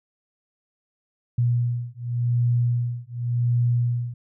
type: beating tone pair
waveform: sine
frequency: 120 / 120.89 Hz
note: B2 / B2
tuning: -49 / -37 cents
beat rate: 0.89 Hz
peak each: -23 dBFS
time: 1.38-4.14 s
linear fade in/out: 5 ms
effects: none